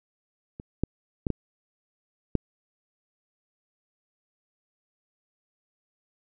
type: clicks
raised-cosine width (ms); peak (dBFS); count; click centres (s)
3; -25 / -11 / -13 / -13 / -9; 5; 0.599 / 0.836 / 1.268 / 1.303 / 2.353
effects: none